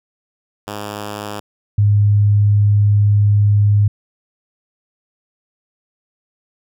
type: tone pair in turn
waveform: 5% pulse / sine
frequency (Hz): 103.83 / 103.11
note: G#2 / G#2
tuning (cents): 0 / -12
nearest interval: unison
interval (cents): 12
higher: first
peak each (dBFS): -14 / -9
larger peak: second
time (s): 0.67-1.4 / 1.78-3.88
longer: second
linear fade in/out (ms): 5
effects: none